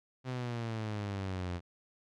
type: exponential sweep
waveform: sawtooth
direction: down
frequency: 130 to 86.2 Hz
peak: -31 dBFS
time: 0.24-1.61 s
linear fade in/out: 50 ms
effects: low-pass 5000 Hz 12 dB/octave